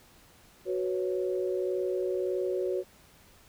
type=chord; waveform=sine; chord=F# suspended fourth; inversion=none; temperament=just; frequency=370 / 493.3 / 555 Hz; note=F#4 / B4 / C#5; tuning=0 / -2 / +2 cents; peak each=-29 / -35 / -34 dBFS; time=0.65-2.84 s; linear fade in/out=50 ms; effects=pink hiss -58 dBFS RMS until 3.48 s